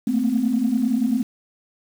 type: tone cluster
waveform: sine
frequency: 219.7 / 230 / 257.4 Hz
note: A3 / A#3 / C4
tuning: -2 / -23 / -28 cents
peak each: -22 / -23 / -20 dBFS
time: 0.07-1.23 s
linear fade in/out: 5 ms
effects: tanh soft clip ceiling -10 dBFS + 7-bit